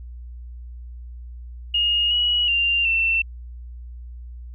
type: tone with pitch steps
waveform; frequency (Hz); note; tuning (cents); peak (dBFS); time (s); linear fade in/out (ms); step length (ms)
sine; 2856 / 2916 / 2785 / 2687; F7 / F#7 / F7 / E7; +38 / -26 / -5 / +33; -17; 1.74-3.22; 5; 370
effects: added 60 Hz sine -34 dBFS peak until 4.54 s